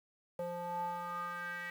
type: tone with band-pass filter sweep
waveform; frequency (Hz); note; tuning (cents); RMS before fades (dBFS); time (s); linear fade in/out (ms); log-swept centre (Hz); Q
square; 174.61; F3; 0; -40; 0.39-1.7; 2; 600 to 1900; 5.7
effects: 10-bit